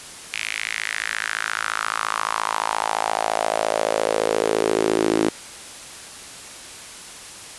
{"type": "tone with high-pass filter sweep", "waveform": "sawtooth", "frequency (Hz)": 54.4, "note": "A1", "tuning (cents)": -19, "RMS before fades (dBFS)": -23, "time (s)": [0.33, 5.29], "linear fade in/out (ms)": 5, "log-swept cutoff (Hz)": [2400, 320], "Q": 3.8, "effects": ["white hiss -38 dBFS RMS until 7.58 s", "resampled to 24000 Hz"]}